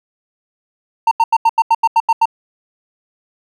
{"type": "tone bursts", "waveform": "triangle", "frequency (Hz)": 910, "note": "A#5", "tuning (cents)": -42, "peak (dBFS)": -6, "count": 10, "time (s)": [1.07, 2.256], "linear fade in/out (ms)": 5, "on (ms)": 43, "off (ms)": 84, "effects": []}